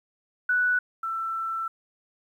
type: tone pair in turn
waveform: sine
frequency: 1480 / 1334.9 Hz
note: F#6 / E6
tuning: 0 / +21 cents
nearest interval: major second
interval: 179 cents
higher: first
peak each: -20 / -27 dBFS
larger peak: first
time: 0.49-0.79 / 1.03-1.68 s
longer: second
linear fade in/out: 5 ms
effects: 10-bit